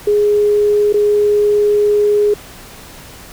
sine tone with dropouts, 415.3 Hz, G#4, in tune, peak -9 dBFS, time 0.07-2.34 s, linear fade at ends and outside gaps 5 ms, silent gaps 0.927-0.94 s, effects pink hiss -36 dBFS RMS until 3.32 s

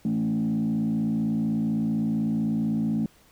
sine tone with frequency modulation, 220 Hz, A3, in tune, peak -21 dBFS, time 0.05-3.06 s, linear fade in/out 2 ms, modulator 55.8 Hz, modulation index 0.95, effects tanh soft clip ceiling -19 dBFS + pink hiss -58 dBFS RMS until 3.31 s

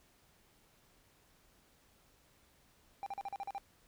triangle tone bursts, 794 Hz, G5, 22 cents sharp, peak -36 dBFS, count 8, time 3.03-3.581 s, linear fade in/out 0 ms, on 33 ms, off 41 ms, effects pink hiss -68 dBFS RMS until 3.87 s

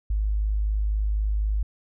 sine tone, 52 Hz, G#1, 3 cents sharp, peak -21 dBFS, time 0.1-1.63 s, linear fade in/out 5 ms, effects none

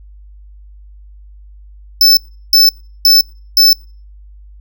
square tone bursts, 5274 Hz, E8, in tune, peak -5 dBFS, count 4, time 2.01-3.73 s, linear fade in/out 2 ms, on 160 ms, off 360 ms, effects noise-tail reverb RT60 0.4 s tail -26 dB re dry + added 50 Hz sine -35 dBFS peak until 4.6 s

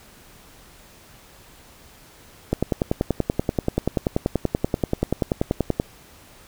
click train, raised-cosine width 2 ms, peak -6 dBFS, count 35, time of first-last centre 2.53-5.799 s, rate 10.4 Hz, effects pink hiss -49 dBFS RMS until 6.47 s

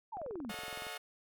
sine exponential sweep, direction down, 943 to 191.8 Hz, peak -39 dBFS, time 0.12-0.52 s, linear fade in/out 10 ms
click train, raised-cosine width 1 ms, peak -34 dBFS, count 16, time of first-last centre 0.17-0.868 s, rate 21.5 Hz
10% pulse chord, D# half-diminished seventh, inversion second, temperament equal with one note detuned, 440 / 554.4 / 622.3 / 721.4 Hz, A4 / C#5 / D#5 / F#5, 0 / 0 / 0 / -44 cents, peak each -40 / -42 / -40 / -36 dBFS, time 0.49-0.98 s, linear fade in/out 10 ms
effects none

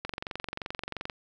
click train, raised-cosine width 0.3 ms, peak -18 dBFS, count 25, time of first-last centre 0.05-1.098 s, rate 22.9 Hz, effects none

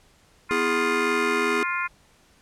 harmonic tone, 351 Hz, F4, 9 cents sharp, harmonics 3 / 4 / 5 / 6 / 7, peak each -29 / -29 / -34 / -31 / -31 dBFS, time 0.49-1.88 s, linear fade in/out 20 ms
square chord, E major, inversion second, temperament just, 247.2 / 329.6 / 412 Hz, B3 / E4 / G#4, +2 / 0 / -14 cents, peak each -31 / -31 / -26 dBFS, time 0.51-1.63 s, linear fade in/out 0 ms
effects pink hiss -58 dBFS RMS until 2.41 s + low-pass 10000 Hz 12 dB/octave

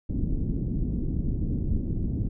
pink low-pass noise, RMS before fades -27 dBFS, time 0.09-2.29 s, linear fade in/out 10 ms, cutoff 290 Hz, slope 24 dB/octave, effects none

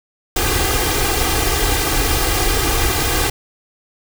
pink noise with comb filter, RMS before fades -17 dBFS, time 0.36-3.3 s, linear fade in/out 5 ms, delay 2.5 ms, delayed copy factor +0.85, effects none

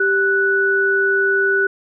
sine tone pair together, 392 / 1480 Hz, G4 / F#6, 0 / 0 cents, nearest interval octave + major seventh, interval 2300 cents, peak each -18 / -15 dBFS, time 0-1.67 s, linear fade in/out 5 ms, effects none

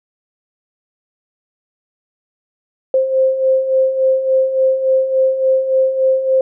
sine beating tone pair, 523.3 / 526.8 Hz, C5 / C5, 0 / +12 cents, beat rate 3.5 Hz, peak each -19 / -12 dBFS, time 2.94-6.41 s, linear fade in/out 2 ms, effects none

